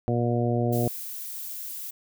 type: harmonic tone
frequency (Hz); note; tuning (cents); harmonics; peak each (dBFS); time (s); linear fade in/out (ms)
119.5; A#2; +43; 1 / 2 / 3 / 4 / 5 / 6; -25 / -28 / -30 / -31 / -32 / -33; 0.08-0.88; 0
type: noise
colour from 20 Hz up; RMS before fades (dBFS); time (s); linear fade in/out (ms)
violet; -36; 0.72-1.91; 10
effects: none